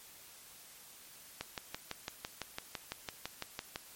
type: click train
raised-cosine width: 0.2 ms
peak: -20 dBFS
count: 15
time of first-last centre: 1.41-3.759 s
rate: 5.96 Hz
effects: white hiss -55 dBFS RMS until 3.95 s + MP3 64 kbps